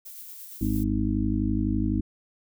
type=noise with tremolo; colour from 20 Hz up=violet; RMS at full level=-41 dBFS; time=0.05-0.84 s; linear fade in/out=10 ms; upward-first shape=sine; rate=8.7 Hz; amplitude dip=30%
type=harmonic tone; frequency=51.91 Hz; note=G#1; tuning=in tune; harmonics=1 / 2 / 4 / 5 / 6; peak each=-29 / -29 / -29 / -29 / -29 dBFS; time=0.61-2.01 s; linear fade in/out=5 ms
effects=none

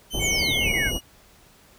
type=tone with pitch glide; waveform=sawtooth; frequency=3069 to 2897 Hz; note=G7 to F#7; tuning=-37 to -37 cents; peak=-25 dBFS; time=0.1-1.01 s; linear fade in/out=50 ms; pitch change=-100 cents; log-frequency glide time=0.63-0.69 s
type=low-pass noise; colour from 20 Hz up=pink; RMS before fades=-29 dBFS; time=0.13-0.99 s; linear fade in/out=20 ms; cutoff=760 Hz; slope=24 dB/octave
type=tone with vibrato; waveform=sine; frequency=2188 Hz; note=C#7; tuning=23 cents flat; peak=-24 dBFS; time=0.19-0.92 s; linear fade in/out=50 ms; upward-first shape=square; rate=2.2 Hz; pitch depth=23 cents each way
type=exponential sweep; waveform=sine; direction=down; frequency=7830 to 1430 Hz; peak=-25 dBFS; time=0.2-0.91 s; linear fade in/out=50 ms
effects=pink hiss -54 dBFS RMS until 1.78 s

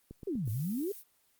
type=click train; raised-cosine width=3 ms; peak=-32 dBFS; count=4; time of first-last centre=0.11-0.477 s; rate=8.18 Hz
type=exponential two-way sweep; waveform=sine; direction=down then up; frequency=427.2 to 100.6 to 427.2 Hz; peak=-31 dBFS; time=0.27-0.92 s; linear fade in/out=5 ms; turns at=0.5 s
type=noise; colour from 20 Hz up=violet; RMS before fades=-47 dBFS; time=0.45-1.04 s; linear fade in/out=50 ms
effects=white hiss -70 dBFS RMS until 1.39 s + Opus 24 kbps

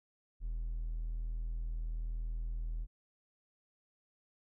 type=tone; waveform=triangle; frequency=40.55 Hz; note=E1; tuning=28 cents flat; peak=-32 dBFS; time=0.4-2.87 s; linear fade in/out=50 ms; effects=tanh soft clip ceiling -30 dBFS

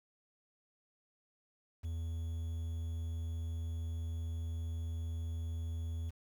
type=tone with quantisation; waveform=triangle; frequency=82.41 Hz; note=E2; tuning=in tune; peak=-34 dBFS; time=1.83-6.11 s; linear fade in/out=20 ms; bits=10; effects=none

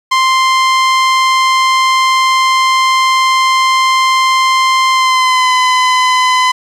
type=tone with pitch glide; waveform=sawtooth; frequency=1046.5 to 1014.4 Hz; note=C6 to B5; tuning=0 to +46 cents; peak=-4 dBFS; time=0.11-6.52 s; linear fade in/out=10 ms; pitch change=-54 cents; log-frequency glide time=4.91-5.53 s; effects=low-pass 6000 Hz 12 dB/octave + 7-bit

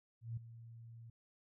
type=tone with ADSR envelope; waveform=sine; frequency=115.4 Hz; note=A#2; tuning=17 cents flat; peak=-37 dBFS; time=0.21-1.1 s; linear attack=160 ms; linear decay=7 ms; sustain=-14 dB; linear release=4 ms; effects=none

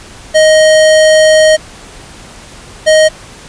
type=tone pair in turn; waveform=square; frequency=625 / 625 Hz; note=D#5 / D#5; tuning=+8 / +8 cents; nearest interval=unison; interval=0 cents; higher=neither; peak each=-4 dBFS; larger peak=neither; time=0.34-1.57 / 2.86-3.09 s; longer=first; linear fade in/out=20 ms; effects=pink hiss -33 dBFS RMS until 3.48 s + resampled to 22050 Hz

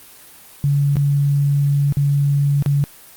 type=tone with dropouts; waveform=sine; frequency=142.1 Hz; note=C#3; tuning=43 cents sharp; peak=-13 dBFS; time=0.64-2.84 s; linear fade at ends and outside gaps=0 ms; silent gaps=0.957-0.968 / 1.924-1.97 / 2.624-2.661 s; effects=white hiss -43 dBFS RMS until 3.16 s + Opus 32 kbps

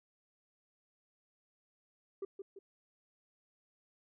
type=tone with echo; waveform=sine; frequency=392 Hz; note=G4; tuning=in tune; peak=-34 dBFS; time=2.22-2.25 s; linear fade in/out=5 ms; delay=170 ms; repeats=2; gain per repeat=-7 dB; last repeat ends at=2.59 s; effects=tanh soft clip ceiling -36 dBFS

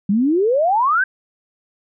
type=exponential sweep; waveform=sine; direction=up; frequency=190 to 1612 Hz; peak=-13 dBFS; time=0.09-1.04 s; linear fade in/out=5 ms; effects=none

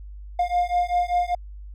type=beating tone pair; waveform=triangle; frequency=706 / 711.1 Hz; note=F5 / F5; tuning=+19 / +31 cents; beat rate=5.1 Hz; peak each=-21 dBFS; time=0.39-1.35 s; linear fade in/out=5 ms; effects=added 50 Hz sine -36 dBFS peak until 1.74 s

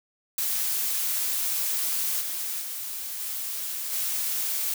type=noise with level steps; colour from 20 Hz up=blue; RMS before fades=-27 / -31 / -34 / -32 / -28 dBFS; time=0.38-4.74 s; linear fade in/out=2 ms; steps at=2.2 / 2.6 / 3.19 / 3.91 s; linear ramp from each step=20 ms; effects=none

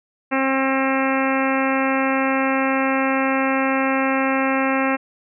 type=harmonic tone with a mistuned harmonic; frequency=267.3 Hz; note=C4; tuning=37 cents sharp; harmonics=1 / 2 / 3 / 4 / 5 / 6 / 7 / 8 / 9 / 10; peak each=-21 / -24 / -26 / -27 / -28 / -29 / -29 / -30 / -31 / -31 dBFS; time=0.31-4.97 s; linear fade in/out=20 ms; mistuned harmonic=9; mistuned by=-16 cents; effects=none

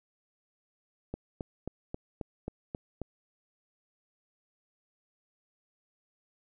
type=click train; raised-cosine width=2 ms; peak=-22 dBFS; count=8; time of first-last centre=1.14-3.017 s; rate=3.73 Hz; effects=none

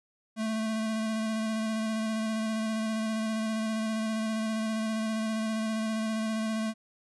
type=tone with vibrato; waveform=square; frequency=220 Hz; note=A3; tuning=in tune; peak=-29 dBFS; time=0.36-6.74 s; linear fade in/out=50 ms; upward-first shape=square; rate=15 Hz; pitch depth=14 cents each way; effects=resampled to 24000 Hz

